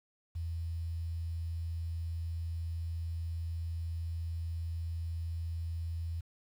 sine tone with quantisation, 83.2 Hz, E2, 17 cents sharp, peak -34 dBFS, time 0.35-6.21 s, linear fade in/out 10 ms, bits 10, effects none

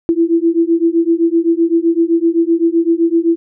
sine beating tone pair, 330 / 337.8 Hz, E4 / E4, +2 / +42 cents, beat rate 7.8 Hz, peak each -13 dBFS, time 0.09-3.36 s, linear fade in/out 0 ms, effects none

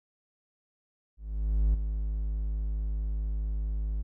triangle tone with ADSR envelope, 52.3 Hz, G#1, 13 cents sharp, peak -18 dBFS, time 1.17-4.03 s, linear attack 570 ms, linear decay 10 ms, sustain -8 dB, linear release 21 ms, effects none

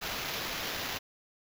violet noise with sample-and-hold, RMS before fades -36 dBFS, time 0.01-0.99 s, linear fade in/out 20 ms, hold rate 8820 Hz, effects none

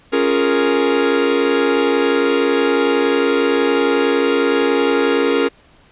45% pulse chord, Bb minor seventh, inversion first, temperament equal, 277.2 / 349.2 / 415.3 / 466.2 Hz, Db4 / F4 / Ab4 / Bb4, 0 / 0 / 0 / 0 cents, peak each -19 / -22 / -19 / -17 dBFS, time 0.12-5.49 s, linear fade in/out 20 ms, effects pink hiss -50 dBFS RMS until 5.91 s + resampled to 8000 Hz

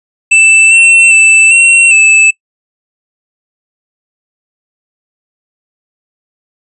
square tone with pitch steps, 2649 / 2699 / 2645 / 2724 / 2625 Hz, E7 / E7 / E7 / F7 / E7, +8 / +40 / +5 / -44 / -8 cents, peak -3 dBFS, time 0.31-2.31 s, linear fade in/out 10 ms, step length 400 ms, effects noise-tail reverb RT60 0.1 s tail -22 dB re dry + resampled to 24000 Hz

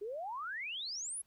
sine exponential sweep, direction up, 391.2 to 11290 Hz, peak -38 dBFS, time 0.01-1.22 s, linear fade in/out 10 ms, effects pink hiss -75 dBFS RMS until 1.26 s

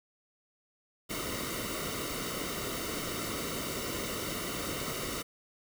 pink noise with comb filter, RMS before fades -36 dBFS, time 1.09-5.23 s, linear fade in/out 20 ms, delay 1.2 ms, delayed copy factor -0.7, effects none

